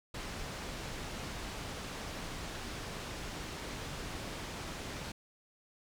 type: low-pass noise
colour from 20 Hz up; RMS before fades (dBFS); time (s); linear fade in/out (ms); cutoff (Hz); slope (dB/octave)
pink; -42; 0.14-5.12; 5; 6800; 12
effects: none